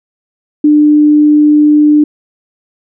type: tone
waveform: sine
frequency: 298.8 Hz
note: D4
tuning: 30 cents sharp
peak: -3 dBFS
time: 0.64-2.04 s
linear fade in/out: 5 ms
effects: none